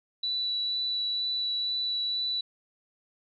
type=tone with vibrato; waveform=sine; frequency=3951 Hz; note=B7; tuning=in tune; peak=-27 dBFS; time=0.23-2.41 s; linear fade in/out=5 ms; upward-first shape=sine; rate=2.1 Hz; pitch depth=8 cents each way; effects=none